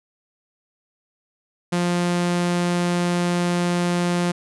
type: tone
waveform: sawtooth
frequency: 175.4 Hz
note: F3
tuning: 8 cents sharp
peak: -15 dBFS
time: 1.72-4.32 s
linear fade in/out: 10 ms
effects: resampled to 24000 Hz